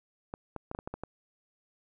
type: clicks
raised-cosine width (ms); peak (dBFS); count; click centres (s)
1; -23; 8; 0.339 / 0.563 / 0.714 / 0.749 / 0.789 / 0.875 / 0.94 / 1.036
effects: none